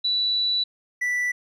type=tone pair in turn; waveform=sine / triangle; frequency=3951 / 1970.5 Hz; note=B7 / B6; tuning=0 / -4 cents; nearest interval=octave; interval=1204 cents; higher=first; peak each=-20 dBFS; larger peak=neither; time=0.04-0.64 / 1.01-1.32 s; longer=first; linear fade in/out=10 ms; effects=none